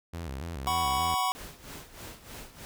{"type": "tone with vibrato", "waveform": "sawtooth", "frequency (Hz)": 75.1, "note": "D2", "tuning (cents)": 39, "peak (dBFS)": -31, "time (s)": [0.13, 1.15], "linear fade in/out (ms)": 10, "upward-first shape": "square", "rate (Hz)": 3.5, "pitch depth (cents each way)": 200}
{"type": "chord", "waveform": "square", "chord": "F# suspended fourth", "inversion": "none", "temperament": "equal with one note detuned", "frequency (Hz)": [749, 987.8, 1108.7], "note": ["F#5", "B5", "C#6"], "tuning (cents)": [21, 0, 0], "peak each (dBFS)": -31, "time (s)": [0.67, 1.32], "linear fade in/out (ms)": 0}
{"type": "noise with tremolo", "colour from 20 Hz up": "pink", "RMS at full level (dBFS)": -42, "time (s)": [1.35, 2.65], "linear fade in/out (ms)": 0, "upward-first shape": "sine", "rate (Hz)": 3.2, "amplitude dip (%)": 75}
{"effects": []}